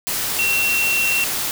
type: tone in noise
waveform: sine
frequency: 2724 Hz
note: F7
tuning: 44 cents flat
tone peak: -17 dBFS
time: 0.39-1.24 s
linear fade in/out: 0 ms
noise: white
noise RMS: -23 dBFS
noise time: 0.07-1.51 s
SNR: +3 dB
effects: none